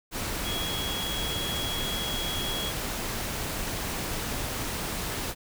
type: tone in noise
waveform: sine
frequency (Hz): 3322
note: G#7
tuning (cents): 0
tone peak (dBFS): -32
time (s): 0.43-2.73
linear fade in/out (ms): 50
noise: pink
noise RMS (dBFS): -32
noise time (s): 0.11-5.35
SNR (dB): -3
effects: none